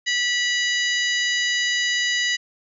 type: harmonic tone with a mistuned harmonic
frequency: 977 Hz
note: B5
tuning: 19 cents flat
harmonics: 2 / 3 / 4 / 5 / 6 / 7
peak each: -22 / -26 / -28 / -30 / -32 / -33 dBFS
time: 0.06-2.37 s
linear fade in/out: 20 ms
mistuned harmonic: 6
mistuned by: +77 cents
effects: none